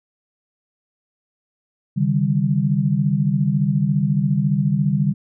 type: tone cluster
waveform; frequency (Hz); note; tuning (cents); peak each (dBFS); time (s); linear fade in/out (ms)
sine; 139 / 153.4 / 196.8; C#3 / D#3 / G3; +5 / -24 / +7; -20; 1.96-5.14; 20
effects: none